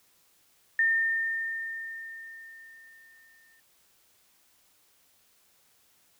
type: tone with exponential decay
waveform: sine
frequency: 1814 Hz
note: A#6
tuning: 48 cents flat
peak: -20 dBFS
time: 0.79-3.6 s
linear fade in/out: 2 ms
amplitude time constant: 610 ms
effects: white hiss -65 dBFS RMS until 6.19 s